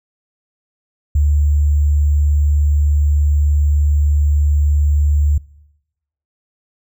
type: tone with sample-and-hold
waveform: sine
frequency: 73.4 Hz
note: D2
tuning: in tune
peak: -10 dBFS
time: 1.15-5.38 s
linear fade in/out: 5 ms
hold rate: 7350 Hz
effects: noise-tail reverb RT60 0.9 s tail -23 dB re dry